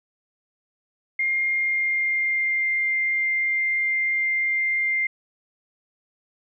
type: tone with pitch glide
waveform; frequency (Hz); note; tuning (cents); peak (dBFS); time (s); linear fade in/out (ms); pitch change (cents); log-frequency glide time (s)
sine; 2121 to 2101; C7 to C7; +23 to +7; -20; 1.19-5.07; 5; -16; 1.53-2.69
effects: none